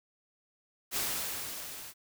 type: noise with level ramp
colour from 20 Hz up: white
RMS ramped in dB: -31 to -46 dBFS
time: 0.91-1.94 s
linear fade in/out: 50 ms
effects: none